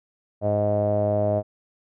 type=tone with low-pass filter; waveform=sawtooth; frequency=103.83 Hz; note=G#2; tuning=in tune; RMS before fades=-22 dBFS; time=0.41-1.43 s; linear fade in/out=50 ms; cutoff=630 Hz; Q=9.7; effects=none